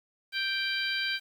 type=harmonic tone; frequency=784 Hz; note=G5; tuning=in tune; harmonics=2 / 3 / 4 / 5 / 6; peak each=-32 / -34 / -35 / -36 / -37 dBFS; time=0.32-1.2 s; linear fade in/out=50 ms; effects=9-bit